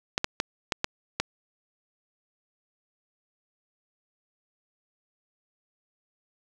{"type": "clicks", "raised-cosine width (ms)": 0.2, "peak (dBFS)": -7, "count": 6, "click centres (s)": [0.179, 0.244, 0.401, 0.722, 0.844, 1.2], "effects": []}